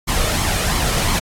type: noise with flanger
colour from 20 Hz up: pink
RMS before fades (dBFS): -18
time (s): 0.07-1.2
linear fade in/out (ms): 20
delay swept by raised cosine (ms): 0.92 to 1.71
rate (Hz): 2.9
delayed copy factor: +0.5
effects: low-pass 12000 Hz 12 dB/octave + AAC 64 kbps